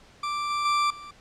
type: tone with level steps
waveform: 40% pulse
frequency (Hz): 1174.7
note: D6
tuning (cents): 0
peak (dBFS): -26 / -24 / -20 / -39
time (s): 0.23-1.11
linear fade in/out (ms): 5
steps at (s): 0.5 / 0.65 / 0.9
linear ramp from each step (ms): 5
effects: pink hiss -54 dBFS RMS until 1.2 s + low-pass 6000 Hz 12 dB/octave